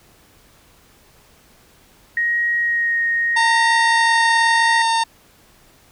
sine tone with vibrato, 1876 Hz, A#6, 11 cents sharp, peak -16 dBFS, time 2.17-4.82 s, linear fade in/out 2 ms, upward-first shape sine, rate 0.81 Hz, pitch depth 13 cents each way
harmonic tone, 912 Hz, A#5, 38 cents flat, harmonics 1 / 2 / 3 / 4 / 5 / 6 / 7 / 9 / 10, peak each -16 / -25 / -30 / -26 / -28 / -33 / -35 / -37 / -34 dBFS, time 3.36-5.04 s, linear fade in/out 10 ms
effects pink hiss -52 dBFS RMS until 5.91 s

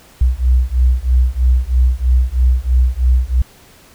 sine beating tone pair, 61.1 / 64.2 Hz, B1 / C2, -18 / -32 cents, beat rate 3.1 Hz, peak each -13 dBFS, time 0.21-3.42 s, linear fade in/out 5 ms, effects pink hiss -45 dBFS RMS until 3.94 s

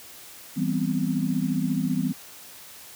sine chord, C major seventh, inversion first, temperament equal, 164.81 / 196 / 246.9 / 261.6 Hz, E3 / G3 / B3 / C4, 0 / 0 / 0 / 0 cents, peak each -28 dBFS, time 0.56-2.13 s, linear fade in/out 20 ms, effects white hiss -45 dBFS RMS until 2.95 s + high-pass 60 Hz 12 dB/octave

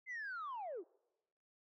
sine linear sweep, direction down, 2096 to 297.8 Hz, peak -40 dBFS, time 0.06-0.84 s, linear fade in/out 50 ms, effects noise-tail reverb RT60 1.0 s tail -26 dB re dry + tanh soft clip ceiling -39 dBFS

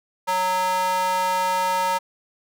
square tone with high-pass filter, 184.6 Hz, F#3, 4 cents flat, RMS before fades -22 dBFS, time 0.27-1.99 s, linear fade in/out 20 ms, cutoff 820 Hz, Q 5.2, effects none

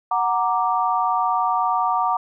sine chord, Gb augmented, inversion none, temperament equal, 740 / 932.3 / 1174.7 Hz, Gb5 / Bb5 / D6, 0 / 0 / 0 cents, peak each -22 dBFS, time 0.11-2.17 s, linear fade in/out 5 ms, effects none

